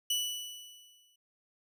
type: tone with exponential decay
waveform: sawtooth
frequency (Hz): 2960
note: F#7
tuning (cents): 0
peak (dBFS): -24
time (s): 0.1-1.16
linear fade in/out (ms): 5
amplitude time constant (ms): 230
effects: none